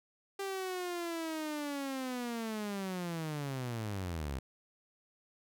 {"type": "linear sweep", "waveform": "sawtooth", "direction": "down", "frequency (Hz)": [395.9, 63], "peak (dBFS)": -32, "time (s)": [0.39, 4.39], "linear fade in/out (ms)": 5, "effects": []}